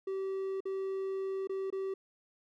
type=tone with dropouts; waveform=triangle; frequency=385.3 Hz; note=G4; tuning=30 cents flat; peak=-31 dBFS; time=0.07-1.94 s; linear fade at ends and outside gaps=5 ms; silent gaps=0.605-0.654 / 1.473-1.494 / 1.703-1.725 s; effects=none